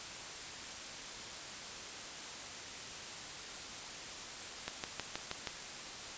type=click train; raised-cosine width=0.2 ms; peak=-19 dBFS; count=6; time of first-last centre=4.68-5.472 s; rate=6.31 Hz; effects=white hiss -45 dBFS RMS until 6.17 s + resampled to 16000 Hz